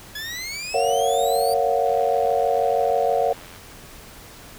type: exponential sweep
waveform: 20% pulse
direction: up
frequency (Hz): 1687 to 4699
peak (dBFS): -24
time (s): 0.15-1.54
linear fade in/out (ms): 5
type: chord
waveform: sine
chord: Gb major seventh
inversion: first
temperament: just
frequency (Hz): 462.5 / 555 / 693.7 / 740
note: Bb4 / Db5 / F5 / Gb5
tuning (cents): -14 / +2 / -12 / 0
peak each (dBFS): -23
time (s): 0.74-3.33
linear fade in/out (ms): 5
type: click train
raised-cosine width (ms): 0.3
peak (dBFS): -28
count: 150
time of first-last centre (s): 1.86-3.561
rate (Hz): 87.6
effects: pink hiss -43 dBFS RMS until 4.58 s